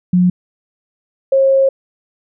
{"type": "tone pair in turn", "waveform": "sine", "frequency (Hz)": [179.9, 539.1], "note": ["F#3", "C#5"], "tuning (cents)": [-48, -48], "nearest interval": "octave + perfect fifth", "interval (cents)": 1900, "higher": "second", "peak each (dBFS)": -8, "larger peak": "neither", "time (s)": [[0.13, 0.3], [1.32, 1.69]], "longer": "second", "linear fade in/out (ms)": 5, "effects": []}